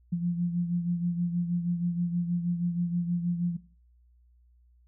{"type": "beating tone pair", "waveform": "sine", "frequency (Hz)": [172.9, 179.2], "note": ["F3", "F3"], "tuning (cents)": [-17, 45], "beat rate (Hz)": 6.3, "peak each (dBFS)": [-27, -32], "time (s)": [0.12, 3.57], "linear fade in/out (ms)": 10, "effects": ["noise-tail reverb RT60 0.4 s tail -17 dB re dry", "added 60 Hz sine -58 dBFS peak until 4.87 s"]}